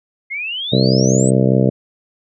sine exponential sweep, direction up, 2093 to 8360 Hz, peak -21 dBFS, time 0.3-1.31 s, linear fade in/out 20 ms
harmonic tone, 65 Hz, C2, 11 cents flat, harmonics 2 / 3 / 4 / 5 / 6 / 7 / 8 / 9 / 10, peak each -15 / -16 / -20 / -23 / -22 / -20 / -25 / -22 / -29 dBFS, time 0.72-1.7 s, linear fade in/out 10 ms
effects none

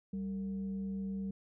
sine tone with frequency modulation, 194.3 Hz, G3, 15 cents flat, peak -35 dBFS, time 0.13-1.31 s, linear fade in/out 5 ms, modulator 260 Hz, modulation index 0.3, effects none

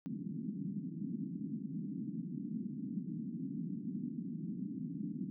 pink band-pass noise, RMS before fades -41 dBFS, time 0.06-5.3 s, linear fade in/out 0 ms, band 160 to 280 Hz, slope 48 dB/octave, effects none

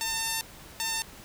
5% pulse tone pair in turn, 901 / 901 Hz, A5 / A5, +41 / +41 cents, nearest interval unison, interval 0 cents, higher neither, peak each -16 dBFS, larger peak neither, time 0.01-0.41 / 0.8-1.02 s, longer first, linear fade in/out 0 ms, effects pink hiss -48 dBFS RMS until 1.24 s

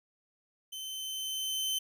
sawtooth tone with level ramp, 3074 Hz, G7, 35 cents flat, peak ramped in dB -36 to -26 dBFS, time 0.72-1.79 s, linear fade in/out 10 ms, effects none

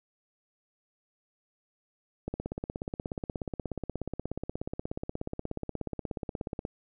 click train, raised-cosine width 2 ms, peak -20 dBFS, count 74, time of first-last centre 2.28-6.651 s, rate 16.7 Hz, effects none

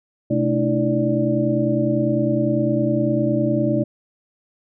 sine tone cluster, 127.8 / 219.6 / 297.7 / 327.6 / 585 Hz, C3 / A3 / D4 / E4 / D5, -40 / -3 / +24 / -11 / -7 cents, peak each -23 dBFS, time 0.3-3.84 s, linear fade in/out 10 ms, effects none

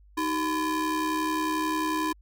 square ring-modulated tone, 347.8 Hz, F4, 7 cents flat, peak -23 dBFS, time 0.17-2.13 s, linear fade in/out 10 ms, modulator 660 Hz, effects added 50 Hz sine -52 dBFS peak until 2.21 s

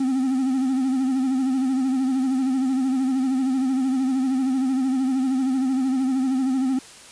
triangle tone with vibrato, 262.1 Hz, C4, 3 cents sharp, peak -17 dBFS, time 0-6.79 s, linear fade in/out 5 ms, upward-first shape sine, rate 13 Hz, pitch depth 59 cents each way, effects white hiss -44 dBFS RMS until 7.11 s + resampled to 22050 Hz

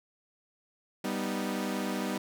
sawtooth chord, G augmented, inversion none, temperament equal, 196 / 246.9 / 311.1 Hz, G3 / B3 / D#4, 0 / 0 / 0 cents, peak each -30 / -31 / -33 dBFS, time 1.04-2.18 s, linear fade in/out 5 ms, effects none

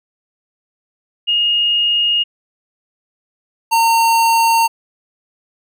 sine / square tone pair in turn, 2854 / 914.1 Hz, F7 / A#5, +37 / -34 cents, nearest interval octave + minor sixth, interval 1971 cents, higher first, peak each -12 / -11 dBFS, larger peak second, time 1.27-2.24 / 3.71-4.68 s, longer neither, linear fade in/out 20 ms, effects none

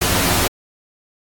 pink noise with comb filter, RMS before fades -17 dBFS, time 0.01-0.48 s, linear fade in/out 10 ms, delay 11 ms, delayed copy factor +0.7, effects AAC 64 kbps

